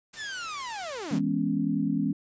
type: noise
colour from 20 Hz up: white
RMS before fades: -44 dBFS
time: 0.13-1.19 s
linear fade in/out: 10 ms
type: linear sweep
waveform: sawtooth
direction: down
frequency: 1820 to 94.6 Hz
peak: -30 dBFS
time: 0.16-1.21 s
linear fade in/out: 50 ms
type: chord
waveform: sine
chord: C# minor seventh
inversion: first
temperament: equal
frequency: 164.81 / 207.7 / 246.9 / 277.2 Hz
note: E3 / G#3 / B3 / C#4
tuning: 0 / 0 / 0 / 0 cents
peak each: -31 / -29 / -31 / -28 dBFS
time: 1.11-2.13 s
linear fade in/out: 5 ms
effects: resampled to 16000 Hz